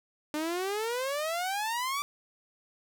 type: exponential sweep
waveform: sawtooth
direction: up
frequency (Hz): 296.9 to 1177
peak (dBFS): -26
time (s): 0.34-2.02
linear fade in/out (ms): 0
effects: none